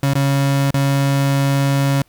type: tone with dropouts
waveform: 35% pulse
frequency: 138.59 Hz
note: C#3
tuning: in tune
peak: -12 dBFS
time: 0.03-2.02 s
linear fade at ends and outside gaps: 2 ms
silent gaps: 0.135-0.153 / 0.708-0.742 s
effects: pink hiss -57 dBFS RMS until 2.08 s